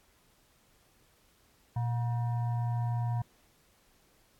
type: tone with frequency modulation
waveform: sine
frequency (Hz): 118.6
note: A#2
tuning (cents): +30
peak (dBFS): -28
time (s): 1.76-3.22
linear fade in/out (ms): 5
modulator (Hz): 837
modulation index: 0.37
effects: pink hiss -66 dBFS RMS until 4.39 s + AAC 64 kbps